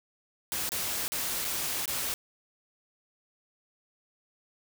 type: noise with dropouts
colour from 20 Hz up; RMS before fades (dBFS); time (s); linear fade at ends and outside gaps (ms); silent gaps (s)
white; -32; 0.52-2.14; 0; 0.691-0.719 / 1.08-1.12 / 1.445-1.45 / 1.857-1.878
effects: none